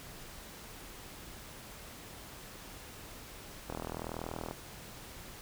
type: click train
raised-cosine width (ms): 1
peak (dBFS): -24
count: 34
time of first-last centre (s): 3.7-4.511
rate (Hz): 40.7
effects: pink hiss -49 dBFS RMS until 5.41 s